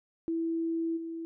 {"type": "tone with level steps", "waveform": "sine", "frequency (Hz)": 329.6, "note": "E4", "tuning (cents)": 0, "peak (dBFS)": [-28, -35], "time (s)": [0.28, 1.25], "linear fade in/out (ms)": 0, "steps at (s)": 0.96, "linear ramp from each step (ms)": 20, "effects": []}